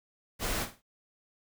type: noise with echo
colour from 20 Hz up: pink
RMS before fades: -32 dBFS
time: 0.39-0.67 s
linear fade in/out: 50 ms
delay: 51 ms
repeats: 3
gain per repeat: -11 dB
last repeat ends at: 0.823 s
effects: none